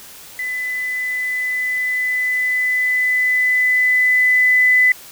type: tone with level ramp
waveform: sine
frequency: 2004 Hz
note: B6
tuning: 25 cents sharp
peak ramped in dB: -21 to -9 dBFS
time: 0.39-4.92 s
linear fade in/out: 2 ms
effects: white hiss -39 dBFS RMS until 5.11 s